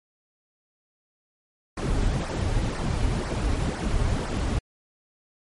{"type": "noise with flanger", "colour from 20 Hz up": "brown", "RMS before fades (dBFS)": -25, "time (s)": [1.77, 4.59], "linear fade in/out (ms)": 5, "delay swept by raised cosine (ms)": [0.28, 6.08], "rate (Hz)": 2, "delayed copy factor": -0.65, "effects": ["MP3 48 kbps"]}